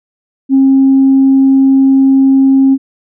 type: tone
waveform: sine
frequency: 268.9 Hz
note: C4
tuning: 47 cents sharp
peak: -3 dBFS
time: 0.49-2.78 s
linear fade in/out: 50 ms
effects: tanh soft clip ceiling 0 dBFS